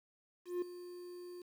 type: tone with ADSR envelope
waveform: triangle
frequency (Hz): 355.1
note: F4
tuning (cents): +29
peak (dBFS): -30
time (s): 0.45-1.42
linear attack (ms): 170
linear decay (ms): 4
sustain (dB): -14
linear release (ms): 4
effects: 10-bit